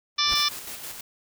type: noise with exponential growth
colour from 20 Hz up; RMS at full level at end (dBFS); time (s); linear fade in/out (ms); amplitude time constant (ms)
pink; -32; 0.16-0.34; 1; 39
type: harmonic tone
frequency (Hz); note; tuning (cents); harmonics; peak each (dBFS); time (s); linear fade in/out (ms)
588; D5; +2; 2 / 3 / 4 / 5 / 6 / 7 / 8 / 9 / 10; -28 / -35 / -31 / -35 / -25 / -32 / -34 / -25 / -35; 0.18-0.49; 10
type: noise with tremolo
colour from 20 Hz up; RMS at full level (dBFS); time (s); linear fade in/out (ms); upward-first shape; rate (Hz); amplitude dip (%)
white; -36; 0.35-1.01; 5; square; 6.2; 40
effects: none